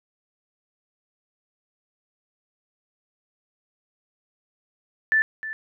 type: tone with echo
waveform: sine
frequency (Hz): 1760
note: A6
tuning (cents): 0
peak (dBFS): -16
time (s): 5.12-5.22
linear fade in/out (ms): 0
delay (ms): 310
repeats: 1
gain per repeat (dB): -13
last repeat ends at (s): 5.53
effects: none